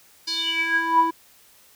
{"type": "tone with band-pass filter sweep", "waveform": "square", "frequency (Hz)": 329.6, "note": "E4", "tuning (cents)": 0, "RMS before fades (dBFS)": -22, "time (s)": [0.27, 1.11], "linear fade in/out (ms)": 10, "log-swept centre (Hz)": [4800, 750], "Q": 8, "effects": ["white hiss -54 dBFS RMS until 1.75 s"]}